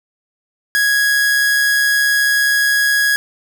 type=tone with amplitude modulation; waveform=45% pulse; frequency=1661.2 Hz; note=G#6; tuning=in tune; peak=-11 dBFS; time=0.75-3.16 s; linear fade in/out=0 ms; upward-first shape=sine; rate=139 Hz; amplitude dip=25%; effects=none